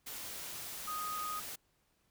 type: tone in noise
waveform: sine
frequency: 1244.5 Hz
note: D#6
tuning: in tune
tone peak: -37 dBFS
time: 0.87-1.4 s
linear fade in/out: 10 ms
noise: white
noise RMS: -44 dBFS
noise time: 0.06-1.56 s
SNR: +4 dB
effects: pink hiss -75 dBFS RMS until 2.1 s

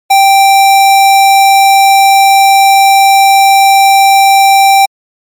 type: tone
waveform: square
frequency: 784 Hz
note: G5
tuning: in tune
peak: -3 dBFS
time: 0.1-4.86 s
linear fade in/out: 10 ms
effects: MP3 64 kbps

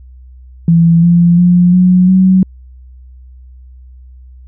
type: tone with pitch steps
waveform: sine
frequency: 167.3 / 172.1 / 177.04 / 182.13 / 187.35 Hz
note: E3 / F3 / F3 / F#3 / F#3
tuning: +26 / -25 / +24 / -27 / +22 cents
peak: -4 dBFS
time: 0.68-2.43 s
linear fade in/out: 2 ms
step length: 350 ms
effects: added 63 Hz sine -33 dBFS peak until 4.47 s

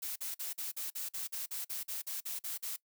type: noise bursts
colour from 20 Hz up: blue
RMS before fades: -39 dBFS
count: 15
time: 0.02-2.764 s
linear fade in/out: 10 ms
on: 140 ms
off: 46 ms
effects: noise-tail reverb RT60 0.1 s tail -21 dB re dry

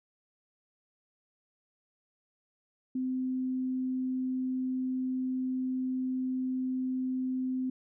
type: tone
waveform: sine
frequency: 257.5 Hz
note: C4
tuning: 28 cents flat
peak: -29 dBFS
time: 2.95-7.7 s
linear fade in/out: 5 ms
effects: none

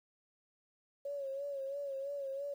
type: tone with vibrato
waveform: sine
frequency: 554.4 Hz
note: C#5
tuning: in tune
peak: -37 dBFS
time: 1.05-2.54 s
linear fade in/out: 5 ms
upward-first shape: sine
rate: 3 Hz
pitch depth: 55 cents each way
effects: 11-bit

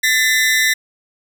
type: ring-modulated tone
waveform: sawtooth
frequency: 1900 Hz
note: A#6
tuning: 33 cents sharp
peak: -6 dBFS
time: 0.03-0.74 s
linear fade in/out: 10 ms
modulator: 129 Hz
effects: none

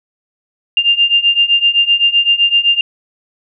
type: beating tone pair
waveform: sine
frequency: 2794 / 2801.8 Hz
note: F7 / F7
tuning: 0 / +5 cents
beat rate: 7.8 Hz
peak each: -13 / -11 dBFS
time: 0.77-2.81 s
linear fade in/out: 2 ms
effects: none

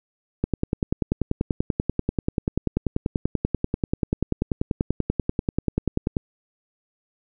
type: click train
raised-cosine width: 3 ms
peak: -8 dBFS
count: 60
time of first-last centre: 0.44-6.168 s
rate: 10.3 Hz
effects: none

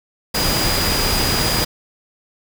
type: tone in noise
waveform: sine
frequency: 4900 Hz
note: D#8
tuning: 27 cents flat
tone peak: -22 dBFS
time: 0.34-1.65 s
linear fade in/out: 10 ms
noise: pink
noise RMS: -19 dBFS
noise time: 0.34-1.65 s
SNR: -6 dB
effects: none

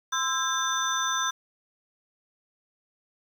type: tone cluster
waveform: sine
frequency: 1033 / 1327 / 1611 / 3563 / 6000 Hz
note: C6 / E6 / G6 / A7 / F#8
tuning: -22 / +11 / +47 / +21 / +23 cents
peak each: -31 dBFS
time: 0.12-1.31 s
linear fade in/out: 10 ms
effects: 8-bit

